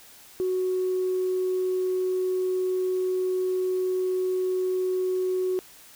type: tone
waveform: sine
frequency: 369.9 Hz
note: F#4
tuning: in tune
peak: -22 dBFS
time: 0.4-5.59 s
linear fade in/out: 0 ms
effects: tanh soft clip ceiling -18 dBFS + white hiss -50 dBFS RMS until 5.95 s